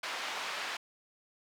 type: band-pass noise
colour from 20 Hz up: pink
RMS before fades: -38 dBFS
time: 0.03-0.77 s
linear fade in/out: 5 ms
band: 900 to 4100 Hz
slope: 12 dB/octave
effects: none